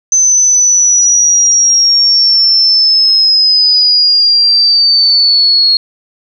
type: linear sweep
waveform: sine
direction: down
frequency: 6150 to 4297 Hz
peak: -5 dBFS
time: 0.12-5.77 s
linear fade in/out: 2 ms
effects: none